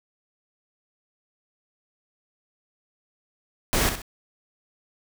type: noise with echo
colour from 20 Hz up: pink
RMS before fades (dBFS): -22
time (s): 3.73-3.89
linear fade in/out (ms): 0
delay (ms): 64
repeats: 2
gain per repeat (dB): -8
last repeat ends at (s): 4.018
effects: none